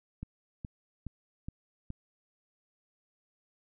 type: click train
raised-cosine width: 5 ms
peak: -26 dBFS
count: 5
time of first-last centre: 0.23-1.904 s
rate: 2.39 Hz
effects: none